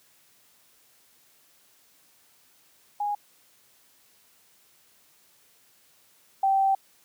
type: tone pair in turn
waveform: sine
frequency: 824 / 777.8 Hz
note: G#5 / G5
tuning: -14 / -14 cents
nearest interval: minor second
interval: 100 cents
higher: first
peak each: -25 / -19 dBFS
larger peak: second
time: 3-3.15 / 6.43-6.75 s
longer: second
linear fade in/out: 5 ms
effects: white hiss -61 dBFS RMS until 7.04 s + high-pass 80 Hz 12 dB/octave